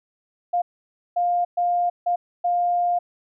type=tone bursts at uneven times; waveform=sine; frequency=704 Hz; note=F5; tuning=14 cents sharp; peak=-18 dBFS; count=5; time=0.53-0.62 / 1.16-1.45 / 1.57-1.9 / 2.06-2.16 / 2.44-2.99 s; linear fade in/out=10 ms; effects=none